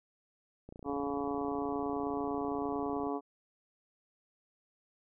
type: click train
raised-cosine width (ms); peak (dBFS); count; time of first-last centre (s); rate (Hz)
2; -34; 70; 0.69-3.069; 29
type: harmonic tone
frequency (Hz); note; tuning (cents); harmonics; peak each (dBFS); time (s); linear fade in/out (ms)
141.6; C#3; +37; 2 / 3 / 4 / 5 / 6 / 7 / 8; -36 / -37 / -49 / -40 / -44 / -44 / -44; 0.84-3.21; 50
effects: none